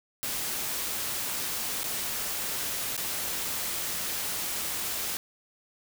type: noise with dropouts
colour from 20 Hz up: white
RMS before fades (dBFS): -32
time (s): 0.23-5.17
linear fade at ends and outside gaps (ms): 0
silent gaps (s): 1.833-1.841 / 2.966-2.977
effects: none